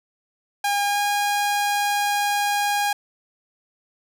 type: tone with pitch glide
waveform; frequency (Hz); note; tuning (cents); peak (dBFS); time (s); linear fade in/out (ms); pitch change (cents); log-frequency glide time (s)
sawtooth; 811 to 817.6; G#5 to G#5; -41 to -27; -16; 0.64-2.93; 5; +14; 0.86-0.99
effects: none